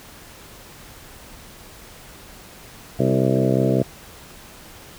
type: harmonic tone with a mistuned harmonic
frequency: 65.41 Hz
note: C2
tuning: in tune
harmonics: 2 / 3 / 4 / 5 / 6 / 7 / 8 / 9 / 10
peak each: -21 / -23 / -24 / -25 / -26 / -26 / -27 / -28 / -28 dBFS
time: 2.99-3.83 s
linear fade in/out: 5 ms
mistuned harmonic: 6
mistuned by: -16 cents
effects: pink hiss -43 dBFS RMS until 4.98 s